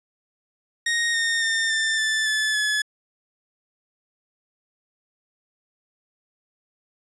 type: tone with pitch steps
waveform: sawtooth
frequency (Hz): 1864.7 / 1838 / 1811.6 / 1785.6 / 1760 / 1734.8 / 1709.9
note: A#6 / A#6 / A#6 / A6 / A6 / A6 / A6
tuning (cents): 0 / -25 / -50 / +25 / 0 / -25 / -50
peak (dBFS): -17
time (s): 0.86-2.82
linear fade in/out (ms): 5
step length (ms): 280
effects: resampled to 22050 Hz